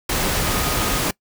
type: tone in noise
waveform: sine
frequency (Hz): 1244.5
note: D#6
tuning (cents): 0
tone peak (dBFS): -30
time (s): 0.42-0.99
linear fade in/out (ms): 5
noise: pink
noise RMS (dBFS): -21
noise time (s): 0.09-1.11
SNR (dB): -12
effects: noise-tail reverb RT60 0.1 s tail -23 dB re dry